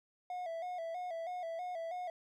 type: tone with vibrato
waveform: triangle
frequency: 691 Hz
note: F5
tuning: 19 cents flat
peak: -36 dBFS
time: 0.3-2.1 s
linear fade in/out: 2 ms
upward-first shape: square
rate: 3.1 Hz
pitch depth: 78 cents each way
effects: none